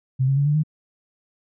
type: tone with pitch steps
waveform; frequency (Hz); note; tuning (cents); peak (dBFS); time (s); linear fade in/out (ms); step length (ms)
sine; 130.81 / 136.21 / 141.83 / 147.68 / 153.77; C3 / C#3 / C#3 / D3 / D#3; 0 / -30 / +40 / +10 / -20; -16; 0.19-0.635; 20; 89
effects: none